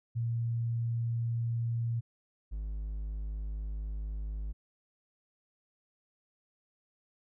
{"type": "tone pair in turn", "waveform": ["sine", "triangle"], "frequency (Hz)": [116.54, 52.06], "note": ["A#2", "G#1"], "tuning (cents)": [0, 5], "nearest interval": "octave + major second", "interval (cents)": 1395, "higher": "first", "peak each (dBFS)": [-29, -32], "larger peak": "first", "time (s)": [[0.15, 2.01], [2.51, 4.53]], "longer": "second", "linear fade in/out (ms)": 20, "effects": []}